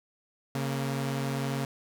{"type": "tone pair together", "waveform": "sawtooth", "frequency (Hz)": [136.97, 232], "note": ["C#3", "A#3"], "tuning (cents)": [-20, -8], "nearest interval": "major sixth", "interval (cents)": 912, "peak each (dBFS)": [-26, -31], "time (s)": [0.55, 1.65], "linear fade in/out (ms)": 2, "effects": []}